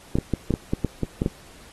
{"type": "clicks", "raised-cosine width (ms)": 3, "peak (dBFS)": -8, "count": 10, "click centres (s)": [0.155, 0.186, 0.337, 0.507, 0.539, 0.735, 0.847, 1.033, 1.219, 1.261], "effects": ["pink hiss -49 dBFS RMS until 1.72 s", "AAC 32 kbps"]}